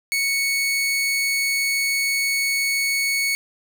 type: tone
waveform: sawtooth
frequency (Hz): 2217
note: C#7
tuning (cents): 0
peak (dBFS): -16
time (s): 0.12-3.35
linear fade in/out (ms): 0
effects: none